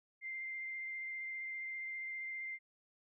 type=tone with vibrato; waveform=sine; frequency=2093 Hz; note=C7; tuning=in tune; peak=-40 dBFS; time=0.21-2.59 s; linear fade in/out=50 ms; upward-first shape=triangle; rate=15 Hz; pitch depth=14 cents each way; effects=none